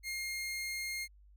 sawtooth tone, 2130 Hz, C7, 30 cents sharp, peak -33 dBFS, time 0.03-1.08 s, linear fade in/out 50 ms, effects added 50 Hz sine -57 dBFS peak until 1.36 s

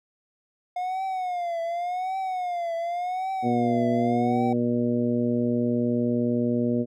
triangle tone with vibrato, 716 Hz, F5, 43 cents sharp, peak -24 dBFS, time 0.76-4.53 s, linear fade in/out 5 ms, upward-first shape triangle, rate 0.88 Hz, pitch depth 130 cents each way
harmonic tone, 120.3 Hz, B2, 45 cents flat, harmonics 1 / 2 / 3 / 4 / 5, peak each -31 / -23 / -30 / -30 / -33 dBFS, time 3.42-6.86 s, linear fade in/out 50 ms
effects none

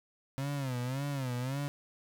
35% pulse tone with vibrato, 132.6 Hz, C3, 23 cents sharp, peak -31 dBFS, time 0.38-1.68 s, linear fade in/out 0 ms, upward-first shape sine, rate 1.8 Hz, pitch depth 140 cents each way, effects none

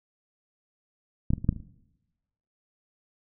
clicks, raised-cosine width 5 ms, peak -13 / -11 / -27 / -20 / -8 / -25 / -27 / -30 dBFS, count 8, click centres 1.305 / 1.335 / 1.381 / 1.445 / 1.491 / 1.527 / 1.563 / 1.602 s, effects noise-tail reverb RT60 1.0 s tail -20 dB re dry

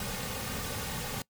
pink noise with comb filter, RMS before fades -36 dBFS, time 0-1.22 s, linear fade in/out 2 ms, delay 3 ms, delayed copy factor -0.65, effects noise-tail reverb RT60 0.1 s tail -22 dB re dry

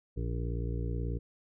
harmonic tone, 58.4 Hz, A#1, 4 cents sharp, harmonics 1 / 2 / 3 / 5 / 6 / 7 / 8, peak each -33 / -36 / -42 / -44 / -49 / -45 / -46 dBFS, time 0.16-1.19 s, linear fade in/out 20 ms, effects none

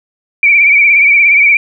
sine tone with vibrato, 2308 Hz, D7, 31 cents flat, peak -4 dBFS, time 0.43-1.57 s, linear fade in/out 2 ms, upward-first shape sine, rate 17 Hz, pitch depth 62 cents each way, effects none

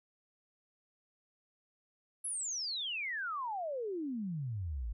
sine exponential sweep, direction down, 11175 to 50.3 Hz, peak -35 dBFS, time 2.24-4.93 s, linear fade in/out 10 ms, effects none

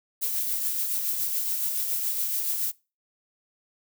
violet noise with tremolo, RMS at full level -26 dBFS, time 0.21-2.72 s, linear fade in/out 20 ms, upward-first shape triangle, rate 7.1 Hz, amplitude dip 40%, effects noise-tail reverb RT60 0.3 s tail -23 dB re dry

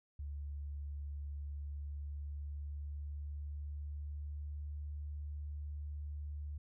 sine tone with pitch glide, 72 to 73.64 Hz, D2 to D2, -34 to +5 cents, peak -40 dBFS, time 0.19-6.58 s, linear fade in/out 5 ms, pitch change +39 cents, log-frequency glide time 1.33-4.75 s, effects none

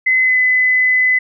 sine tone with pitch glide, 2037 to 2014 Hz, C7 to B6, -47 to +33 cents, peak -10 dBFS, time 0.06-1.19 s, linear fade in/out 10 ms, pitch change -20 cents, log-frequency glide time 0.23-0.38 s, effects none

